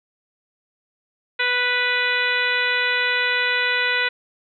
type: harmonic tone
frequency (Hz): 493.7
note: B4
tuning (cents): -1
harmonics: 1 / 2 / 3 / 4 / 5 / 6 / 7 / 8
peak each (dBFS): -30 / -31 / -23 / -23 / -25 / -31 / -30 / -30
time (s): 1.39-4.09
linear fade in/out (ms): 10
effects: none